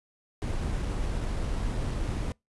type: noise with sample-and-hold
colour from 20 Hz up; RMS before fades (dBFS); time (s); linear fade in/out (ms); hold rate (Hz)
brown; -30; 0.42-2.32; 0; 8820
effects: noise-tail reverb RT60 0.2 s tail -26 dB re dry + resampled to 24000 Hz